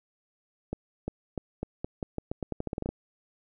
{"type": "accelerating click train", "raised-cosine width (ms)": 2, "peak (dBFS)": -18, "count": 17, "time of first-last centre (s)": [0.73, 2.89], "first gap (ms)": 350, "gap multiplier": 0.85, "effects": []}